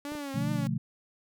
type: tone with vibrato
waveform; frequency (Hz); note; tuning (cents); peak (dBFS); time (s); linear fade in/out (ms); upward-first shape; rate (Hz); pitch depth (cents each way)
sawtooth; 284.3; C#4; +44; -31; 0.05-0.67; 0; triangle; 2.7; 100
type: clicks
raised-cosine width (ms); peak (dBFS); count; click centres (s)
2; -31; 2; 0.12 / 0.152
type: chord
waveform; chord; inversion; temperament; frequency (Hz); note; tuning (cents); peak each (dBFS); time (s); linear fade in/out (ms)
sine; B half-diminished seventh; none; equal; 123.47 / 146.83 / 174.61 / 220; B2 / D3 / F3 / A3; 0 / 0 / 0 / 0; -33; 0.34-0.78; 10
effects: none